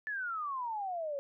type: exponential sweep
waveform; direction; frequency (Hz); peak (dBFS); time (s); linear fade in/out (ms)
sine; down; 1760 to 546; -34; 0.07-1.19; 0
effects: none